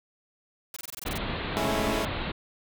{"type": "noise bursts", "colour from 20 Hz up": "white", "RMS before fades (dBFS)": -38, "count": 10, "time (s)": [0.74, 1.178], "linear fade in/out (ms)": 2, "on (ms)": 24, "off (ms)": 22}
{"type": "low-pass noise", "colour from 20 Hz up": "pink", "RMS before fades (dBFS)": -32, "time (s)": [1.05, 2.32], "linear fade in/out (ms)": 10, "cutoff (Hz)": 4200, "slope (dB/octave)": 96}
{"type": "chord", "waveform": "15% pulse", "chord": "A major seventh", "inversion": "third", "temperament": "equal", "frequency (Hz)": [207.7, 220, 277.2, 329.6], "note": ["G#3", "A3", "C#4", "E4"], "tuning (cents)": [0, 0, 0, 0], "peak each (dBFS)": -26, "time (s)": [1.57, 2.05], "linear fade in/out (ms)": 0}
{"effects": []}